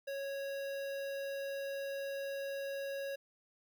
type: tone with notch filter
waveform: square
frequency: 552 Hz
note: C#5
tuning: 7 cents flat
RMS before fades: -40 dBFS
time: 0.07-3.16 s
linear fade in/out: 10 ms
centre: 7900 Hz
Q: 1.1
effects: 11-bit